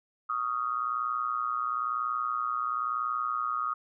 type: tone with amplitude modulation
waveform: sine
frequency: 1244.5 Hz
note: D#6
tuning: in tune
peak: -24 dBFS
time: 0.29-3.74 s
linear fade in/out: 10 ms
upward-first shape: sine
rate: 121 Hz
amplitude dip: 85%
effects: none